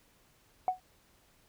sine tone with exponential decay, 740 Hz, F#5, in tune, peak -21 dBFS, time 0.68-0.8 s, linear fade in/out 1 ms, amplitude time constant 25 ms, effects tanh soft clip ceiling -18 dBFS + pink hiss -66 dBFS RMS until 1.48 s

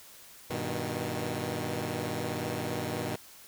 10% pulse chord, G augmented, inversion none, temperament equal with one note detuned, 98 / 121.49 / 155.56 Hz, G2 / B2 / D#3, 0 / -28 / 0 cents, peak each -29 / -27 / -28 dBFS, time 0.5-3.16 s, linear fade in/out 5 ms, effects white hiss -52 dBFS RMS until 3.47 s

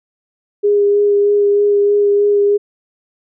sine tone with vibrato, 408.4 Hz, G#4, 29 cents flat, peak -9 dBFS, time 0.63-2.58 s, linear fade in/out 20 ms, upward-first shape sine, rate 3.2 Hz, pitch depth 13 cents each way, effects none

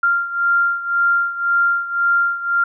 sine beating tone pair, 1390 / 1391.9 Hz, F6 / F6, -9 / -6 cents, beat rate 1.9 Hz, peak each -16 / -20 dBFS, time 0.03-2.64 s, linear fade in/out 5 ms, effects none

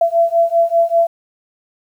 sine beating tone pair, 671 / 676.1 Hz, E5 / E5, +31 / +44 cents, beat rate 5.1 Hz, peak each -14 dBFS, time 0.01-1.07 s, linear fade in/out 5 ms, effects 8-bit

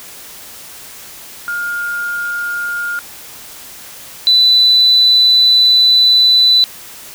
sine tone pair in turn, 1416 / 3989 Hz, F6 / B7, +23 / +17 cents, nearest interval octave + tritone, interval 1794 cents, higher second, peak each -17 / -6 dBFS, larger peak second, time 1.48-2.99 / 4.27-6.64 s, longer second, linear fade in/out 0 ms, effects white hiss -34 dBFS RMS until 7.14 s

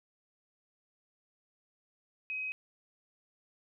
sine tone, 2530 Hz, D#7, 28 cents sharp, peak -34 dBFS, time 2.3-2.52 s, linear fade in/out 0 ms, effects none

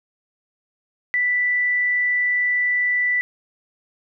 sine tone, 1975.5 Hz, B6, in tune, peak -17 dBFS, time 1.14-3.21 s, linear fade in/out 0 ms, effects none

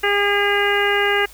harmonic tone, 406 Hz, G#4, 39 cents flat, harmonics 1 / 2 / 3 / 4 / 5 / 6 / 7, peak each -20 / -24 / -26 / -21 / -22 / -30 / -25 dBFS, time 0.03-1.26 s, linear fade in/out 10 ms, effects added 50 Hz sine -45 dBFS peak until 1.33 s + white hiss -45 dBFS RMS until 1.33 s

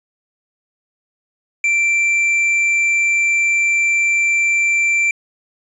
sine tone with tanh clipping, 2349 Hz, D7, in tune, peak -14 dBFS, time 1.64-5.11 s, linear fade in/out 2 ms, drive 6 dB, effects resampled to 22050 Hz

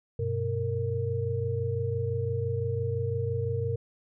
sine tone cluster, 97.4 / 123.3 / 462.2 Hz, G2 / B2 / A#4, -11 / -2 / -15 cents, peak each -31 dBFS, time 0.19-3.76 s, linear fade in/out 5 ms, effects none

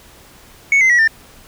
sine tone with pitch steps, 2215 / 2067 / 1928.3 / 1799.1 Hz, C#7 / C7 / B6 / A6, -2 / -22 / -42 / +38 cents, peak -6 dBFS, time 0.72-1.076 s, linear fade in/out 2 ms, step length 89 ms, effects tanh soft clip ceiling -8 dBFS + pink hiss -44 dBFS RMS until 1.47 s

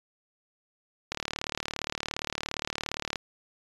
click train, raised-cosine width 0.2 ms, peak -13 dBFS, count 77, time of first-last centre 1.12-3.158 s, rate 37.3 Hz, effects resampled to 24000 Hz

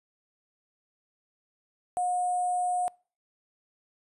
sine tone with sample-and-hold, 720 Hz, F#5, 47 cents flat, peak -25 dBFS, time 1.97-2.88 s, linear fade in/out 0 ms, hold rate 8820 Hz, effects noise-tail reverb RT60 0.4 s tail -26 dB re dry + resampled to 32000 Hz

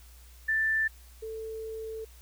sine tone pair in turn, 1769 / 443.3 Hz, A6 / A4, +9 / +13 cents, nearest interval 2 octaves, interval 2396 cents, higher first, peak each -24 / -35 dBFS, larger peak first, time 0.48-0.88 / 1.22-2.05 s, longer second, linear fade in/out 10 ms, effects added 60 Hz sine -50 dBFS peak until 2.21 s + white hiss -58 dBFS RMS until 2.21 s

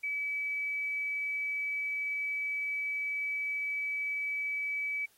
sine tone, 2291 Hz, D7, 44 cents flat, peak -31 dBFS, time 0.03-5.06 s, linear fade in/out 10 ms, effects white hiss -66 dBFS RMS until 5.17 s + AAC 48 kbps

